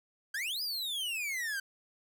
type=exponential two-way sweep; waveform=45% pulse; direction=up then down; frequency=1536 to 5030 to 1536 Hz; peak=-33 dBFS; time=0.34-1.6 s; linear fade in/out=5 ms; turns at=0.62 s; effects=none